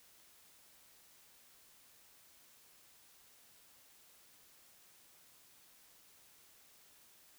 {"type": "silence", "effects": ["white hiss -64 dBFS RMS until 7.38 s"]}